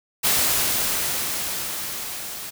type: noise with level ramp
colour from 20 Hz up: white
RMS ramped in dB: -19 to -34 dBFS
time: 0.23-2.51 s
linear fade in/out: 20 ms
effects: none